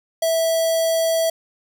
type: tone with notch filter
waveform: square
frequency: 655 Hz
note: E5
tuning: 11 cents flat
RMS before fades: -19 dBFS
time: 0.22-1.3 s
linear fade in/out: 5 ms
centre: 1600 Hz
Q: 0.63
effects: none